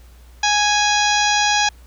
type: harmonic tone with a mistuned harmonic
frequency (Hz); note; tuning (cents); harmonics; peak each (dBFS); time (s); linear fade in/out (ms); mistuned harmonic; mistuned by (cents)
830.6; G#5; 0; 1 / 2 / 3 / 4 / 5 / 6 / 7 / 8; -18 / -21 / -23 / -24 / -25 / -26 / -26 / -27; 0.43-1.69; 5; 5; -52
effects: added 60 Hz sine -42 dBFS peak until 1.86 s + pink hiss -53 dBFS RMS until 1.86 s